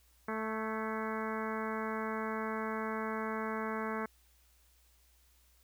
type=harmonic tone with a mistuned harmonic; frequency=220 Hz; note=A3; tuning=in tune; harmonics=1 / 2 / 3 / 4 / 5 / 6 / 7 / 8 / 9 / 10; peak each=-39 / -40 / -45 / -44 / -42 / -44 / -46 / -48 / -49 / -51 dBFS; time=0.28-4.06 s; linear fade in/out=5 ms; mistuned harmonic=8; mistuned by=-51 cents; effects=added 60 Hz sine -66 dBFS peak until 5.63 s + white hiss -69 dBFS RMS until 5.63 s